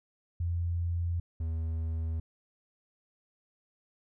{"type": "tone pair in turn", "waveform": ["sine", "triangle"], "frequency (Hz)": [85.9, 80.92], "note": ["F2", "E2"], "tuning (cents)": [-28, -32], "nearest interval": "minor second", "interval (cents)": 104, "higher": "first", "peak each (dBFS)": -28, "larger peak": "neither", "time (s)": [[0.4, 1.2], [1.4, 2.2]], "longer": "neither", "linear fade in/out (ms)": 5, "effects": []}